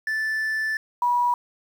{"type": "tone pair in turn", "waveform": ["triangle", "sine"], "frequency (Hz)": [1756, 970.3], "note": ["A6", "B5"], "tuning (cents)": [-4, -31], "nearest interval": "minor seventh", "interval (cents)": 1027, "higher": "first", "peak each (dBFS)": [-21, -18], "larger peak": "second", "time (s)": [[0.07, 0.77], [1.02, 1.34]], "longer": "first", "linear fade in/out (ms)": 2, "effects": ["8-bit"]}